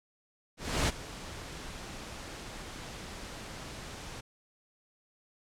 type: noise with ADSR envelope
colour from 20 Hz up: pink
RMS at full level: -27 dBFS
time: 0.57-4.21 s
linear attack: 310 ms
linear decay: 28 ms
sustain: -16 dB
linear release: 10 ms
effects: low-pass 8000 Hz 12 dB/octave